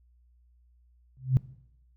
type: tone with exponential growth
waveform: sine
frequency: 129.9 Hz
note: C3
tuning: 12 cents flat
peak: -14 dBFS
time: 1.17-1.37 s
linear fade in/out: 0 ms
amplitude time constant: 42 ms
effects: noise-tail reverb RT60 0.8 s tail -20 dB re dry + added 60 Hz sine -59 dBFS peak until 1.96 s